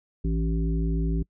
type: harmonic tone with a mistuned harmonic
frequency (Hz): 55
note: A1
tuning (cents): 0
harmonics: 1 / 3 / 5 / 7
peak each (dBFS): -24 / -28 / -33 / -37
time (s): 0.24-1.23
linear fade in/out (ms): 10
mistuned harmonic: 5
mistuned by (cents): +21
effects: noise-tail reverb RT60 0.1 s tail -25 dB re dry